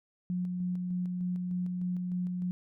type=tone with tremolo; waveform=sine; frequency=179.9 Hz; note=F#3; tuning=48 cents flat; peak=-29 dBFS; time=0.3-2.51 s; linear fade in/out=0 ms; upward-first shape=square; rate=3.3 Hz; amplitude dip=25%; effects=none